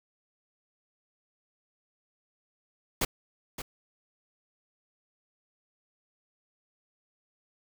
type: noise with echo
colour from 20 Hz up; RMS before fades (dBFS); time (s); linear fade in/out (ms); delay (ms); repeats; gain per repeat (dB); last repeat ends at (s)
pink; -27; 3.01-3.05; 5; 570; 1; -11; 3.62
effects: none